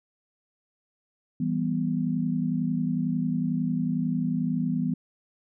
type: chord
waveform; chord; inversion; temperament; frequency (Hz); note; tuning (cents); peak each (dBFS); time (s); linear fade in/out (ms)
sine; E minor; none; equal; 164.81 / 196 / 246.9; E3 / G3 / B3; 0 / 0 / 0; -28 / -30 / -27; 1.4-4.94; 5
effects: none